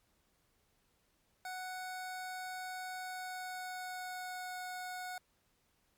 25% pulse tone with pitch glide, 740 to 732.3 Hz, F#5 to F#5, 0 to -18 cents, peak -37 dBFS, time 1.45-5.18 s, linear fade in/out 2 ms, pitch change -18 cents, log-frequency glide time 2.98-4.57 s, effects pink hiss -75 dBFS RMS until 5.97 s + MP3 96 kbps

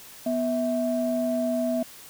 sine tone pair together, 246.3 / 652.4 Hz, B3 / E5, -5 / -18 cents, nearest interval octave + perfect fourth, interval 1687 cents, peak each -25 dBFS, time 0.26-1.83 s, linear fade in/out 5 ms, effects tanh soft clip ceiling -15 dBFS + white hiss -46 dBFS RMS until 2.09 s

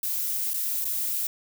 violet noise with dropouts, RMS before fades -28 dBFS, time 0.03-1.27 s, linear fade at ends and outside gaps 2 ms, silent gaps 0.535-0.541 / 0.845-0.852 s, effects none

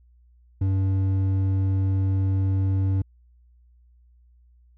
sine tone with hard clipping, 96 Hz, G2, 36 cents flat, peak -21 dBFS, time 0.61-3.02 s, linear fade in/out 5 ms, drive 6 dB, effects added 60 Hz sine -53 dBFS peak until 4.77 s

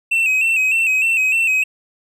triangle tone with vibrato, 2610 Hz, E7, 18 cents flat, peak -12 dBFS, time 0.11-1.64 s, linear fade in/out 10 ms, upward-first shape square, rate 3.3 Hz, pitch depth 52 cents each way, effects none

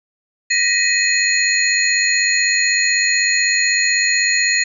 sine tone cluster, 1864 / 1960 / 2523 / 4232 / 6830 Hz, A#6 / B6 / D#7 / C8 / G#8, -1 / -14 / +23 / +19 / +48 cents, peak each -20 dBFS, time 0.5-4.64 s, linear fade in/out 10 ms, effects none

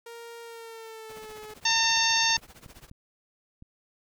sawtooth tone with pitch glide, 466.2 to 427.5 Hz, A#4 to A4, 0 to -50 cents, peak -37 dBFS, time 0.06-1.54 s, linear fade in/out 5 ms, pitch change -150 cents, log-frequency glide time 0.42-1.4 s
pink noise with tremolo, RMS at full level -47 dBFS, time 1.09-2.9 s, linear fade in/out 5 ms, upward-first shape triangle, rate 15 Hz, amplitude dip 95%
harmonic tone, 906 Hz, A#5, 50 cents flat, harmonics 1 / 2 / 3 / 4 / 5 / 6 / 7, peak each -29 / -29 / -29 / -29 / -29 / -29 / -29 dBFS, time 1.65-2.37 s, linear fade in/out 5 ms
clicks, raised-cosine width 5 ms, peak -35 dBFS, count 4, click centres 2.379 / 2.662 / 2.914 / 3.624 s
effects none

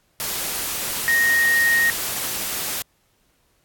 sine tone in noise, 1864.7 Hz, A#6, in tune, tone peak -15 dBFS, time 1.08-1.9 s, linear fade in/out 0 ms, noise white, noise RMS -26 dBFS, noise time 0.2-2.82 s, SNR +8 dB, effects pink hiss -64 dBFS RMS until 3.64 s + AAC 64 kbps

